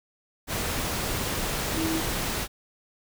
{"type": "tone in noise", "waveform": "sine", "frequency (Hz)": 322.2, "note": "E4", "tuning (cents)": -39, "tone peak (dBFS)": -26, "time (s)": [1.74, 2.02], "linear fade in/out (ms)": 50, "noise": "pink", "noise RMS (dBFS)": -29, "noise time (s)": [0.47, 2.48], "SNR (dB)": 0, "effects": []}